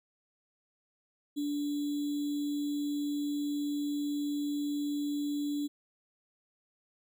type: tone with sample-and-hold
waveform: sine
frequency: 290.8 Hz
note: D4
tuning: 17 cents flat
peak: -30 dBFS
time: 1.36-5.68 s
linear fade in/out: 20 ms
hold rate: 3675 Hz
effects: none